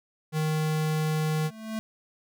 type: tone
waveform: square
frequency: 155.56 Hz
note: D#3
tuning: in tune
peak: -25 dBFS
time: 0.32-1.51 s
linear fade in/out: 50 ms
type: tone with exponential growth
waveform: square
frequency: 220 Hz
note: A3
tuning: in tune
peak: -28 dBFS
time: 1.19-1.79 s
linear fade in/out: 0 ms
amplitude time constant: 130 ms
effects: none